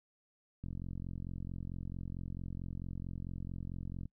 click train, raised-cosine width 5 ms, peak -30 dBFS, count 153, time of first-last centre 0.64-4.056 s, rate 44.5 Hz, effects noise-tail reverb RT60 0.1 s tail -26 dB re dry

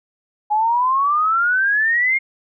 sine exponential sweep, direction up, 830.6 to 2156 Hz, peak -14 dBFS, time 0.5-2.19 s, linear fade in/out 20 ms, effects none

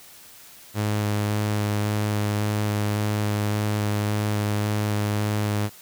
sawtooth tone with vibrato, 104.7 Hz, G#2, 15 cents sharp, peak -18 dBFS, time 0.74-5.7 s, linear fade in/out 50 ms, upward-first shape square, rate 1.8 Hz, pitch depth 9 cents each way, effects white hiss -47 dBFS RMS until 5.81 s

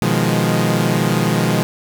sawtooth chord, F half-diminished seventh, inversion second, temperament equal, 123.47 / 155.56 / 174.61 / 207.7 Hz, Cb3 / Eb3 / F3 / Ab3, 0 / 0 / 0 / 0 cents, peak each -16 dBFS, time 0.02-1.63 s, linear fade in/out 0 ms, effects 7-bit

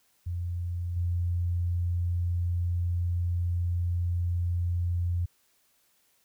sine tone with level steps, 87.31 Hz, F2, in tune, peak -29 / -25 dBFS, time 0.26-5.26 s, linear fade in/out 10 ms, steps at 0.96 s, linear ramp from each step 10 ms, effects white hiss -68 dBFS RMS until 6.24 s

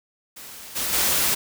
white noise with level steps, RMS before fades -40 / -26 / -21 dBFS, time 0.36-1.35 s, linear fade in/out 10 ms, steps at 0.75 / 0.92 s, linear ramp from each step 20 ms, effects none

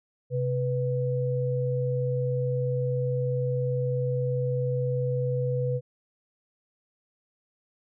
sine tone pair together, 130.82 / 493.9 Hz, C3 / B4, 0 / 0 cents, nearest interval octave + major seventh, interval 2300 cents, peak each -26 / -28 dBFS, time 0.3-5.81 s, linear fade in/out 50 ms, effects none

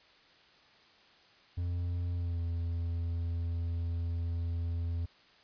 triangle tone with pitch glide, 87.31 to 84.63 Hz, F2 to E2, 0 to +46 cents, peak -29 dBFS, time 1.57-5.06 s, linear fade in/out 10 ms, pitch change -54 cents, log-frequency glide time 2.15-2.4 s, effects white hiss -61 dBFS RMS until 5.43 s + resampled to 11025 Hz

